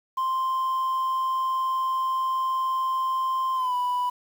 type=tone with pitch glide; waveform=sine; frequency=1046.5 to 987.8 Hz; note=C6 to B5; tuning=0 to 0 cents; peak=-20 dBFS; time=0.17-4.1 s; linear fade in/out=10 ms; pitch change=-100 cents; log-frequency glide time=3.55-3.74 s; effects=tanh soft clip ceiling -22 dBFS + 8-bit